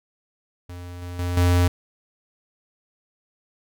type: tone with level steps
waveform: square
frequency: 88.5 Hz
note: F2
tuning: 23 cents sharp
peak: -35 / -32 / -24 / -16 dBFS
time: 0.69-1.68 s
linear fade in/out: 5 ms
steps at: 1.02 / 1.19 / 1.37 s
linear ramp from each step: 2 ms
effects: none